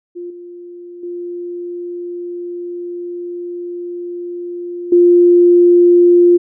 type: tone with level steps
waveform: sine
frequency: 350.3 Hz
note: F4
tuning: 5 cents sharp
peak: -24 / -30 / -22 / -5 dBFS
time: 0.15-6.38 s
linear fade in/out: 20 ms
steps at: 0.3 / 1.03 / 4.92 s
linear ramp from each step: 5 ms
effects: none